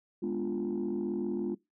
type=chord; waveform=sine; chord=G# diminished seventh; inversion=none; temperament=equal; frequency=207.7 / 246.9 / 293.7 / 349.2 Hz; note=G#3 / B3 / D4 / F4; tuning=0 / 0 / 0 / 0 cents; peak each=-34 / -36 / -37 / -32 dBFS; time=0.22-1.55 s; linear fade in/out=10 ms; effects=noise-tail reverb RT60 0.2 s tail -22 dB re dry + tanh soft clip ceiling -25 dBFS